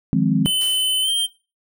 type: chord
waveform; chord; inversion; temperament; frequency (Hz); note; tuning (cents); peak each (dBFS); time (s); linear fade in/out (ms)
sine; F minor seventh; third; equal with one note detuned; 155.56 / 176.85 / 207.7 / 261.6; Eb3 / F3 / Ab3 / C4; 0 / +22 / 0 / 0; -20; 0.13-0.46; 0
type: tone with pitch glide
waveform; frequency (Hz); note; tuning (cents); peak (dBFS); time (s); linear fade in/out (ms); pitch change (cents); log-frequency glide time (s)
square; 3035 to 3151; F#7 to G7; +43 to +8; -18; 0.45-1.27; 20; +65; 1.02-1.1
type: noise with exponential decay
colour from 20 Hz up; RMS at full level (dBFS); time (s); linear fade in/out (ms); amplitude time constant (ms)
white; -35; 0.61-1.26; 2; 140
effects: noise-tail reverb RT60 0.3 s tail -18 dB re dry